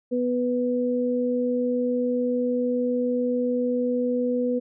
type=tone pair together; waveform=sine; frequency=246.9 / 493.9 Hz; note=B3 / B4; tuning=0 / 0 cents; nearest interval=octave; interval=1200 cents; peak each=-24 dBFS; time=0.11-4.6 s; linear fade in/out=20 ms; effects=none